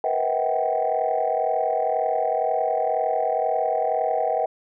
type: tone cluster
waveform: sine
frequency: 471.3 / 502 / 642 / 739 / 781 Hz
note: A#4 / B4 / E5 / F#5 / G5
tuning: +19 / +28 / -46 / -2 / -7 cents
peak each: -29 / -28 / -24 / -26 / -25 dBFS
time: 0.04-4.46 s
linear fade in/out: 2 ms
effects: tanh soft clip ceiling -12 dBFS